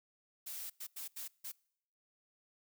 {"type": "noise bursts at uneven times", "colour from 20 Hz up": "blue", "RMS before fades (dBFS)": -44, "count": 5, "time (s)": [[0.46, 0.7], [0.8, 0.87], [0.96, 1.08], [1.16, 1.28], [1.44, 1.52]], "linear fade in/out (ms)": 10, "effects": ["noise-tail reverb RT60 0.7 s tail -25 dB re dry"]}